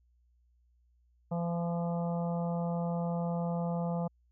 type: harmonic tone with a mistuned harmonic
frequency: 170.8 Hz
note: F3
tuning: 38 cents flat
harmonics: 1 / 3 / 4 / 5 / 6 / 7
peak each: -31 / -38 / -40 / -43 / -50 / -50 dBFS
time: 1.31-4.08 s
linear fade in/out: 10 ms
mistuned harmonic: 7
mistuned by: +16 cents
effects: added 60 Hz sine -65 dBFS peak until 4.31 s